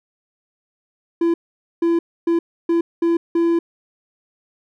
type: tone bursts at uneven times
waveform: triangle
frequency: 337 Hz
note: E4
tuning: 38 cents sharp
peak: -12 dBFS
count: 6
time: 1.21-1.34 / 1.82-1.99 / 2.27-2.39 / 2.69-2.81 / 3.02-3.17 / 3.35-3.59 s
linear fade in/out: 5 ms
effects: none